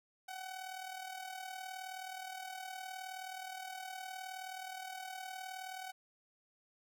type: tone with amplitude modulation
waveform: sawtooth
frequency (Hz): 752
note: F#5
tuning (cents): +28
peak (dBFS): -37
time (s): 0.28-5.92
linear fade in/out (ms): 10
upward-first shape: sine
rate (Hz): 39.2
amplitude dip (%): 60
effects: none